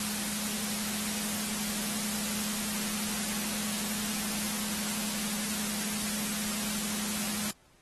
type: tone in noise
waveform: sine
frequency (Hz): 209.7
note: G#3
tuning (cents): +17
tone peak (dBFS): -38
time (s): 0-7.51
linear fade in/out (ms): 2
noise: white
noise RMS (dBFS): -34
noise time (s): 0-7.51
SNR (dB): -7
effects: pink hiss -64 dBFS RMS until 7.81 s + AAC 32 kbps